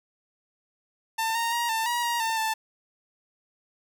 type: tone with pitch steps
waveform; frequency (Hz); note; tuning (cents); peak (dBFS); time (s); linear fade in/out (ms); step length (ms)
sawtooth; 896 / 926 / 945 / 894 / 957 / 945 / 898 / 883; A5 / A#5 / A#5 / A5 / A#5 / A#5 / A5 / A5; +31 / -12 / +23 / +27 / +45 / +23 / +35 / +6; -21; 1.18-2.54; 10; 170
effects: none